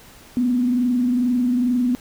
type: tone with frequency modulation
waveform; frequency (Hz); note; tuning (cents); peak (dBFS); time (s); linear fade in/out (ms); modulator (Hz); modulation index
sine; 246.9; B3; 0; -16; 0.37-1.95; 0; 22.3; 0.43
effects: pink hiss -46 dBFS RMS until 2 s